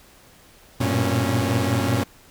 sawtooth tone cluster, 96.4 / 114.7 / 120 / 275 Hz, G2 / A#2 / B2 / C#4, -28 / -28 / -49 / -14 cents, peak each -21 dBFS, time 0.8-2.04 s, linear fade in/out 10 ms, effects pink hiss -51 dBFS RMS until 2.3 s

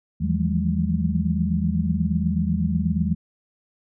sine tone cluster, 81.1 / 163.1 / 171.3 / 191.2 / 210 Hz, E2 / E3 / F3 / G3 / G#3, -28 / -18 / -33 / -43 / +19 cents, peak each -26 dBFS, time 0.2-3.15 s, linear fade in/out 20 ms, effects none

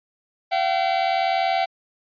45% pulse tone pair together, 684 / 764.4 Hz, F5 / G5, -36 / -44 cents, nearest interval major second, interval 192 cents, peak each -23 / -21 dBFS, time 0.51-1.66 s, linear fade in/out 20 ms, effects resampled to 11025 Hz

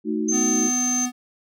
sine chord, D# diminished, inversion second, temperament equal, 220 / 311.1 / 370 Hz, A3 / D#4 / F#4, 0 / 0 / 0 cents, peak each -25 / -25 / -28 dBFS, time 0.04-0.71 s, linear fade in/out 50 ms
sine tone, 6272 Hz, G8, in tune, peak -21 dBFS, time 0.28-1.06 s, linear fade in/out 10 ms
square tone with pitch glide, 250.9 to 248.6 Hz, B3 to B3, +28 to +12 cents, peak -25 dBFS, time 0.31-1.12 s, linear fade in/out 50 ms, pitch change -16 cents, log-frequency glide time 0.48-0.61 s
effects none

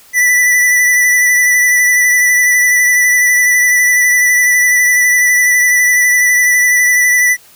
square tone with vibrato, 1975.5 Hz, B6, in tune, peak -8 dBFS, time 0.13-7.37 s, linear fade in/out 50 ms, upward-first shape triangle, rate 12 Hz, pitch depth 26 cents each way, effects white hiss -43 dBFS RMS until 7.55 s

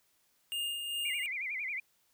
square tone with tremolo, 2825 Hz, F7, 19 cents sharp, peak -33 dBFS, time 0.52-1.26 s, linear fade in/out 0 ms, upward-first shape sine, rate 2.5 Hz, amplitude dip 40%
sine tone with vibrato, 2217 Hz, C#7, in tune, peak -34 dBFS, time 1.05-1.8 s, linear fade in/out 5 ms, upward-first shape sine, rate 11 Hz, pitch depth 170 cents each way
effects white hiss -72 dBFS RMS until 2.13 s

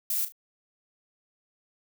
violet noise with echo, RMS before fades -28 dBFS, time 0.1-0.25 s, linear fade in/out 2 ms, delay 36 ms, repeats 2, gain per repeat -11 dB, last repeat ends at 0.322 s, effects none

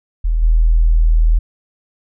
sine tone with level steps, 40.39 Hz, E1, 35 cents flat, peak -12 / -8 dBFS, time 0.24-1.39 s, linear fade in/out 10 ms, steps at 0.42 s, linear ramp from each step 10 ms, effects none

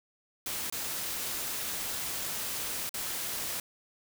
white noise with dropouts, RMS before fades -35 dBFS, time 0.46-3.6 s, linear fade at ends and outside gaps 2 ms, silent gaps 0.7-0.724 / 2.893-2.941 s, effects none

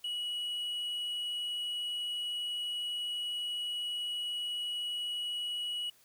triangle tone, 2922 Hz, F#7, 22 cents flat, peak -32 dBFS, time 0.04-5.9 s, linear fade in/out 5 ms, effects white hiss -64 dBFS RMS until 6.04 s

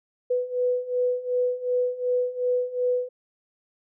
sine beating tone pair, 494.8 / 497.5 Hz, B4 / B4, +3 / +13 cents, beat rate 2.7 Hz, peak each -27 / -24 dBFS, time 0.3-3.09 s, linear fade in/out 10 ms, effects none

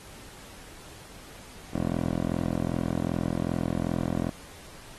10% pulse tone with band-pass filter, 42.57 Hz, F1, 44 cents flat, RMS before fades -29 dBFS, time 1.73-4.3 s, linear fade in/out 10 ms, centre 310 Hz, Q 0.82, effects pink hiss -48 dBFS RMS until 4.98 s + AAC 32 kbps

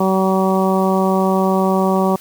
harmonic tone, 190 Hz, F#3, 46 cents sharp, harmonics 1 / 2 / 3 / 4 / 5 / 6, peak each -16 / -19 / -21 / -22 / -23 / -24 dBFS, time 0-2.16 s, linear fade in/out 5 ms, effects white hiss -41 dBFS RMS until 2.2 s + high-pass 60 Hz 12 dB/octave

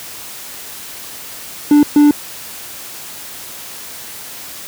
triangle tone bursts at uneven times, 293.7 Hz, D4, in tune, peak -3 dBFS, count 2, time 1.71-1.83 / 1.96-2.11 s, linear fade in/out 2 ms, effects white hiss -31 dBFS RMS until 4.67 s + high-pass 60 Hz 12 dB/octave

